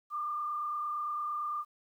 sine tone with frequency modulation, 1196 Hz, D6, 31 cents sharp, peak -32 dBFS, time 0.1-1.65 s, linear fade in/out 50 ms, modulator 28.8 Hz, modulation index 0.76, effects 11-bit

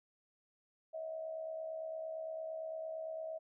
sine tone with amplitude modulation, 642 Hz, E5, 46 cents flat, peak -37 dBFS, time 0.93-3.39 s, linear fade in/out 20 ms, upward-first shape sine, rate 68.8 Hz, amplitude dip 55%, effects none

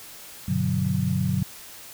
sine chord, G major seventh, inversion none, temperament equal, 98 / 123.47 / 146.83 / 185 Hz, G2 / B2 / D3 / F#3, 0 / 0 / 0 / 0 cents, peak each -28 / -28 / -27 / -25 dBFS, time 0.48-1.43 s, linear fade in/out 5 ms, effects white hiss -43 dBFS RMS until 1.93 s

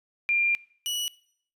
sine / sawtooth tone pair in turn, 2391 / 2937 Hz, D7 / F#7, +30 / -13 cents, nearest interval major third, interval 357 cents, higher second, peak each -21 / -24 dBFS, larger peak first, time 0.29-0.55 / 0.86-1.08 s, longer first, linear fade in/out 0 ms, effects noise-tail reverb RT60 0.6 s tail -21 dB re dry + resampled to 32000 Hz

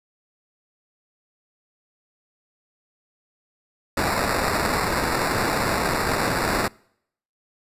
blue noise with sample-and-hold, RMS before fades -23 dBFS, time 3.97-6.68 s, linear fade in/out 2 ms, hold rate 3150 Hz, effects noise-tail reverb RT60 0.7 s tail -26 dB re dry + resampled to 32000 Hz

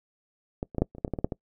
clicks, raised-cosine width 2 ms, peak -16 / -27 / -13 / -8 / -30 / -27 / -11 / -24 / -15 / -18 / -10 / -17 dBFS, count 12, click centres 0.629 / 0.748 / 0.783 / 0.82 / 0.95 / 0.983 / 1.048 / 1.079 / 1.137 / 1.188 / 1.245 / 1.322 s, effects noise-tail reverb RT60 0.1 s tail -24 dB re dry

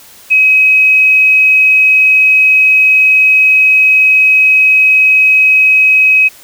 sine tone, 2541 Hz, D#7, 36 cents sharp, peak -4 dBFS, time 0.3-6.29 s, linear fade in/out 20 ms, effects white hiss -38 dBFS RMS until 6.43 s

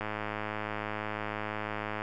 click train, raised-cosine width 0.5 ms, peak -19 dBFS, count 214, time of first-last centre 0.01-2.019 s, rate 106 Hz, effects none

